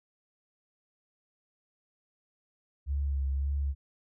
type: tone with vibrato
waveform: sine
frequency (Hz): 69.3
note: C#2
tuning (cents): 0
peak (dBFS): -27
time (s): 2.86-3.75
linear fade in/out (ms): 50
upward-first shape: sine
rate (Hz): 1.8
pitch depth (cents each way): 35
effects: none